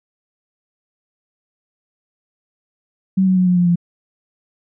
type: tone with pitch steps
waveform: sine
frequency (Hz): 190 / 186.52 / 183.1 / 179.75 / 176.46 / 173.23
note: F#3 / F#3 / F#3 / F#3 / F3 / F3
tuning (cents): +46 / +14 / -18 / -50 / +18 / -14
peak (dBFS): -11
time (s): 3.17-3.758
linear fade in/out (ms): 10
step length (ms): 98
effects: none